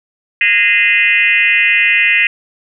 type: tone with frequency modulation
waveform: sine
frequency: 2272 Hz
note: C#7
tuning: 42 cents sharp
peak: -8 dBFS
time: 0.41-2.27 s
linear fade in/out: 2 ms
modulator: 209 Hz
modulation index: 2.3
effects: none